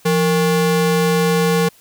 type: ring-modulated tone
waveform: square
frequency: 317 Hz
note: D#4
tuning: 32 cents sharp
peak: -11 dBFS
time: 0.05-1.69 s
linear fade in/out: 10 ms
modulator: 145 Hz
effects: white hiss -50 dBFS RMS until 1.8 s